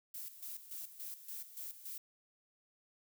violet noise with tremolo, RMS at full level -45 dBFS, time 0.14-1.98 s, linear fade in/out 5 ms, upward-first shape square, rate 3.5 Hz, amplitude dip 70%, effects none

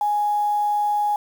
sine tone with quantisation, 830.6 Hz, G#5, in tune, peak -18 dBFS, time 0.01-1.16 s, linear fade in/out 2 ms, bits 7, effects none

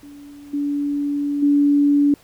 sine tone with level steps, 287.4 Hz, D4, 37 cents flat, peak -37 / -19 / -12 dBFS, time 0.03-2.14 s, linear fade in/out 2 ms, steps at 0.53 / 1.42 s, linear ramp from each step 10 ms, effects pink hiss -52 dBFS RMS until 2.23 s

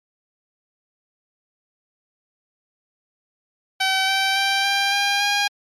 10% pulse tone with pitch steps, 765 / 774.3 / 783.8 / 793.4 / 803 / 812.8 Hz, G5 / G5 / G5 / G5 / G5 / G#5, -42 / -22 / 0 / +21 / +41 / -38 cents, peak -9 dBFS, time 3.8-5.48 s, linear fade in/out 10 ms, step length 280 ms, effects low-pass 8000 Hz 12 dB/octave + MP3 64 kbps

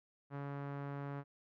sawtooth tone with low-pass filter, 141.2 Hz, C#3, 32 cents sharp, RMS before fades -43 dBFS, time 0.3-1.24 s, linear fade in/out 50 ms, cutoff 1400 Hz, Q 1.3, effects none

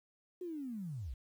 sine linear sweep, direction down, 370 to 50.6 Hz, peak -39 dBFS, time 0.41-1.14 s, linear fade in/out 5 ms, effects 11-bit

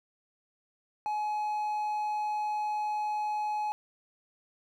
triangle tone, 845 Hz, G#5, 30 cents sharp, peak -27 dBFS, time 1.06-3.72 s, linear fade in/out 0 ms, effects none

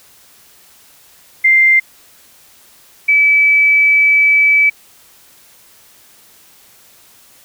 sine tone pair in turn, 2093 / 2300 Hz, C7 / D7, 0 / -37 cents, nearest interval major second, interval 163 cents, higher second, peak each -6 / -7 dBFS, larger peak first, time 1.44-1.8 / 3.08-4.7 s, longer second, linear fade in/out 10 ms, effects white hiss -46 dBFS RMS until 7.44 s

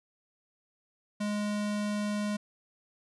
square tone, 207.9 Hz, G#3, 2 cents sharp, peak -30 dBFS, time 1.2-2.37 s, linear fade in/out 10 ms, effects resampled to 24000 Hz

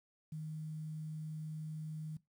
sine tone with quantisation, 155.56 Hz, D#3, in tune, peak -40 dBFS, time 0.32-2.17 s, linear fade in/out 5 ms, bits 11, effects noise-tail reverb RT60 0.2 s tail -19 dB re dry

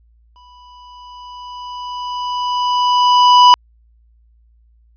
square tone with exponential growth, 987.8 Hz, B5, in tune, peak -4 dBFS, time 0.36-3.54 s, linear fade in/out 0 ms, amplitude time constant 690 ms, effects added 57 Hz sine -49 dBFS peak until 4.96 s + resampled to 11025 Hz

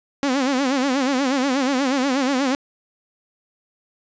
sawtooth tone with vibrato, 267.2 Hz, C4, 36 cents sharp, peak -14 dBFS, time 0.23-2.55 s, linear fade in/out 0 ms, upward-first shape sine, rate 8.3 Hz, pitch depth 120 cents each way, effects resampled to 16000 Hz + 7-bit

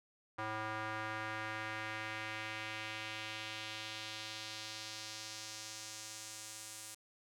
square tone with band-pass filter sweep, 108.9 Hz, A2, 17 cents flat, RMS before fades -44 dBFS, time 0.38-6.95 s, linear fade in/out 10 ms, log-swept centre 1200 to 8800 Hz, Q 1.5, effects none

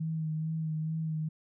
sine tone with vibrato, 158.3 Hz, D#3, 30 cents sharp, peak -30 dBFS, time 0-1.29 s, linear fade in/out 10 ms, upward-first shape sine, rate 2.3 Hz, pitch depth 26 cents each way, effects none

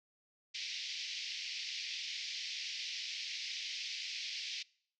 white band-pass noise, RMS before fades -42 dBFS, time 0.54-4.63 s, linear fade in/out 10 ms, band 2100 to 5500 Hz, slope 48 dB/octave, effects noise-tail reverb RT60 0.6 s tail -24 dB re dry

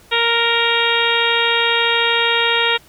harmonic tone, 466.2 Hz, A#4, in tune, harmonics 1 / 2 / 3 / 4 / 5 / 6 / 7 / 8, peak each -22 / -22 / -22 / -22 / -22 / -22 / -22 / -22 dBFS, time 0.11-2.78 s, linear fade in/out 20 ms, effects pink hiss -48 dBFS RMS until 2.88 s

